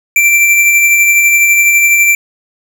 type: tone with tremolo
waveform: square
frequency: 2349 Hz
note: D7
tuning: in tune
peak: -5 dBFS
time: 0.16-2.15 s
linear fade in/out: 2 ms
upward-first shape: sine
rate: 12 Hz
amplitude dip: 30%
effects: none